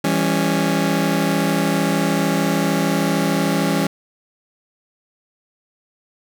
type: chord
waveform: sawtooth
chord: C# diminished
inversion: first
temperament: just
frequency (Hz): 166.31 / 199.57 / 277.2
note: E3 / G3 / C#4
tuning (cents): +16 / +31 / 0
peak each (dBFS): -17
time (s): 0.04-3.87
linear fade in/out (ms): 5
effects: none